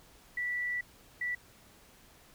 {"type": "tone bursts at uneven times", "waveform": "sine", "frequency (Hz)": 1960, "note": "B6", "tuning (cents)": -14, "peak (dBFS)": -31, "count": 2, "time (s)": [[0.37, 0.81], [1.21, 1.35]], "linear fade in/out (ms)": 5, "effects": ["pink hiss -59 dBFS RMS until 2.34 s"]}